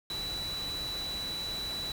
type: tone in noise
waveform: sine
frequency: 3951 Hz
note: B7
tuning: in tune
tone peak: -34 dBFS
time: 0.1-1.92 s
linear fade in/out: 2 ms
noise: pink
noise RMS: -42 dBFS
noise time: 0.1-1.92 s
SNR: +5 dB
effects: none